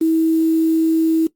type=tone with quantisation; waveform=sine; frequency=322.8 Hz; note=E4; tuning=36 cents flat; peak=-12 dBFS; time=0.01-1.27 s; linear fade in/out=5 ms; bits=6; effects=noise-tail reverb RT60 0.1 s tail -17 dB re dry + Opus 32 kbps

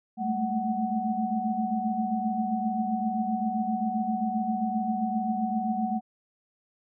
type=tone cluster; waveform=sine; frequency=201 / 215.8 / 223.4 / 745 Hz; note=G3 / A3 / A3 / F#5; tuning=+44 / -33 / +27 / +12 cents; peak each=-35 / -32 / -30 / -29 dBFS; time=0.17-6.01 s; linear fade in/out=50 ms; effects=none

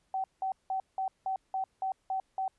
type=tone bursts; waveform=sine; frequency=764 Hz; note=G5; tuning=45 cents flat; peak=-29 dBFS; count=9; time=0.14-2.48 s; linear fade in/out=2 ms; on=100 ms; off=180 ms; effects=pink hiss -74 dBFS RMS until 2.58 s + resampled to 24000 Hz

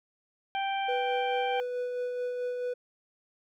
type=harmonic tone; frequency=784 Hz; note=G5; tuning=in tune; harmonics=1 / 2 / 3 / 4; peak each=-29 / -39 / -38 / -40 dBFS; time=0.55-1.6 s; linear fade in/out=0 ms
type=tone with tremolo; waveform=triangle; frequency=493.9 Hz; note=B4; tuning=in tune; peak=-27 dBFS; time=0.88-2.74 s; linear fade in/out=10 ms; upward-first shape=sine; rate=4.6 Hz; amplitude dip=30%
effects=none

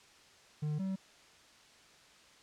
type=tone pair in turn; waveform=triangle; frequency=150.8 / 191.17 Hz; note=D3 / G3; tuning=+46 / -43 cents; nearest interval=major third; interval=411 cents; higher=second; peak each=-30 / -31 dBFS; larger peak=first; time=0.62-0.79 / 0.79-0.96 s; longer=neither; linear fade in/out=10 ms; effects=white hiss -60 dBFS RMS until 2.42 s + low-pass 6000 Hz 12 dB/octave

